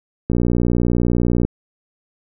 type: click train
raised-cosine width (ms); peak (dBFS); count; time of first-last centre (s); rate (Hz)
3; -6; 70; 0.3-1.45; 60
effects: none